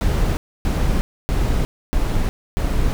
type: noise bursts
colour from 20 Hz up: brown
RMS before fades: -18 dBFS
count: 5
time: 0.01-2.93 s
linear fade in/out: 0 ms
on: 360 ms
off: 280 ms
effects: none